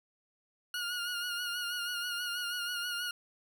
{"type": "tone with vibrato", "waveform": "20% pulse", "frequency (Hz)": 1432, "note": "F6", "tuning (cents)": 43, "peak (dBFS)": -29, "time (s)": [0.74, 3.11], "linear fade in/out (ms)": 2, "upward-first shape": "sine", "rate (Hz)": 6.2, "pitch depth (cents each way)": 39, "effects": []}